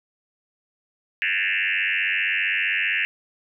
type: tone with frequency modulation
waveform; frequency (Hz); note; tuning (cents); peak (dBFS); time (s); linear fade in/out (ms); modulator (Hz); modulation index
sine; 2225; C#7; +6; -20; 1.22-3.05; 0; 95.3; 6.1
effects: none